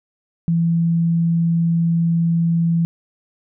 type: tone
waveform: sine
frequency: 167.4 Hz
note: E3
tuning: 27 cents sharp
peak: -14 dBFS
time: 0.48-2.85 s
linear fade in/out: 0 ms
effects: none